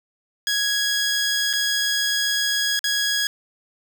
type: tone with dropouts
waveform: 15% pulse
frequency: 1661.2 Hz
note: G#6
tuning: in tune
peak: -13 dBFS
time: 0.47-3.27 s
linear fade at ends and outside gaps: 1 ms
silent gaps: 1.53-1.535 / 2.792-2.841 s
effects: 7-bit

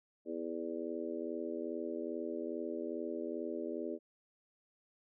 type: harmonic tone with a mistuned harmonic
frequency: 82.41 Hz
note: E2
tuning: in tune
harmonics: 3 / 4 / 5 / 6 / 7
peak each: -44 / -41 / -42 / -47 / -45 dBFS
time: 0.25-3.99 s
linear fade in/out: 50 ms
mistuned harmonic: 7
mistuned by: +28 cents
effects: none

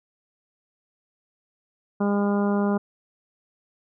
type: harmonic tone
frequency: 202.7 Hz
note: G#3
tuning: 42 cents flat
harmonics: 1 / 2 / 3 / 4 / 5 / 6 / 7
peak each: -21 / -27 / -31 / -33 / -35 / -37 / -38 dBFS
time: 2-2.78 s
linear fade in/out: 10 ms
effects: none

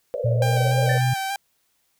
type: band-pass noise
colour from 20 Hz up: white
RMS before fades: -27 dBFS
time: 0.14-0.98 s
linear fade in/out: 0 ms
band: 470 to 600 Hz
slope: 96 dB/octave
type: tone with pitch glide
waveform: sine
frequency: 117.9 to 125.63 Hz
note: A#2 to B2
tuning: +20 to +30 cents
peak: -18 dBFS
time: 0.24-1.14 s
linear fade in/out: 10 ms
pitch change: +110 cents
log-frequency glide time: 0.36-0.71 s
type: tone with vibrato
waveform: sawtooth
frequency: 784 Hz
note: G5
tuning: in tune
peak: -21 dBFS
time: 0.42-1.36 s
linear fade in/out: 2 ms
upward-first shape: square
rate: 3.4 Hz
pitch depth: 22 cents each way
type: tone with exponential decay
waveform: sine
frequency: 1760 Hz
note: A6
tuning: in tune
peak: -23 dBFS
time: 0.89-1.35 s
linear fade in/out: 5 ms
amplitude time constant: 98 ms
effects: white hiss -68 dBFS RMS until 1.99 s

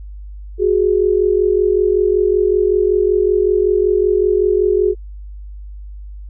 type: tone pair together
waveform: sine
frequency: 370 / 415.3 Hz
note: F#4 / G#4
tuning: 0 / 0 cents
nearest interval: major second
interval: 200 cents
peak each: -14 dBFS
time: 0.58-4.95 s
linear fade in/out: 50 ms
effects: added 50 Hz sine -29 dBFS peak until 6.29 s

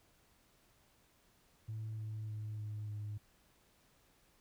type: tone with pitch steps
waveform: sine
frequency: 109.7 / 108.44 / 107.19 / 105.96 / 104.75 Hz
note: A2 / A2 / A2 / G#2 / G#2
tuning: -5 / -25 / -45 / +35 / +15 cents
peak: -38 dBFS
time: 1.68-3.18 s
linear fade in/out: 10 ms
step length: 300 ms
effects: tanh soft clip ceiling -37 dBFS + pink hiss -70 dBFS RMS until 4.4 s

